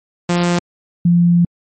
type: tone pair in turn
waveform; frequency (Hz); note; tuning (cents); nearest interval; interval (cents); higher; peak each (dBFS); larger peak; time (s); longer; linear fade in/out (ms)
sawtooth / sine; 174.61 / 173; F3 / F3; 0 / -16; unison; 16; first; -9 / -8; second; 0.29-0.59 / 1.05-1.45; second; 5
effects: MP3 32 kbps